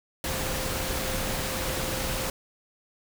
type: tone in noise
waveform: sine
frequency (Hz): 523.3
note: C5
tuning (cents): 0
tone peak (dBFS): -37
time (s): 0.24-2.3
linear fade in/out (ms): 2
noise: pink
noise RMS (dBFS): -30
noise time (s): 0.24-2.3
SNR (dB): -10
effects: none